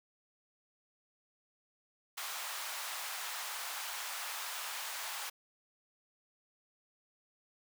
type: high-pass noise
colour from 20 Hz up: pink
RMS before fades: -41 dBFS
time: 2.17-5.3 s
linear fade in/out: 10 ms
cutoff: 800 Hz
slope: 24 dB/octave
effects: none